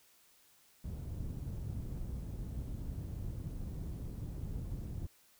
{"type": "low-pass noise", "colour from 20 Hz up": "white", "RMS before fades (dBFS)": -41, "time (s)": [0.84, 5.07], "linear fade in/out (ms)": 5, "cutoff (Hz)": 110, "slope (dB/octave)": 12, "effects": ["white hiss -66 dBFS RMS until 5.39 s"]}